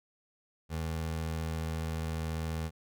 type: tone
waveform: 25% pulse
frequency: 80.5 Hz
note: E2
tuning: 41 cents flat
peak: -29 dBFS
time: 0.69-2.71 s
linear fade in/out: 50 ms
effects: none